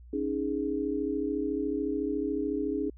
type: chord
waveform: sine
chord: C# suspended second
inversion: none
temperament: equal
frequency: 277.2 / 311.1 / 415.3 Hz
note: C#4 / D#4 / G#4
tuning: 0 / 0 / 0 cents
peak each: -32 dBFS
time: 0.13-2.9 s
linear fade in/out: 5 ms
effects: added 60 Hz sine -47 dBFS peak until 2.97 s